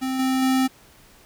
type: tone with level steps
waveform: square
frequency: 261.6 Hz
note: C4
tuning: in tune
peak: -24 / -20 / -18 dBFS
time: 0.01-0.68 s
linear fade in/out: 20 ms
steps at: 0.19 / 0.42 s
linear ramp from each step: 5 ms
effects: pink hiss -52 dBFS RMS until 1.25 s